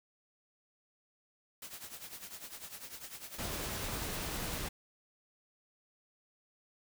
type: noise with tremolo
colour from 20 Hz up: white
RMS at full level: -44 dBFS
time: 1.62-4.59 s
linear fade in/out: 2 ms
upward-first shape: triangle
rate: 10 Hz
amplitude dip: 80%
type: noise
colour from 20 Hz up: pink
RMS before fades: -39 dBFS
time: 3.38-4.69 s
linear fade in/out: 10 ms
effects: none